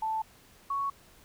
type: tone pair in turn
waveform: sine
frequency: 880 / 1112.1 Hz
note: A5 / C#6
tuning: 0 / +5 cents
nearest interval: major third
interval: 405 cents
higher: second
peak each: -28 dBFS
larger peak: neither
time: 0.02-0.22 / 0.7-0.9 s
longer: neither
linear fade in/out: 5 ms
effects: pink hiss -58 dBFS RMS until 1.24 s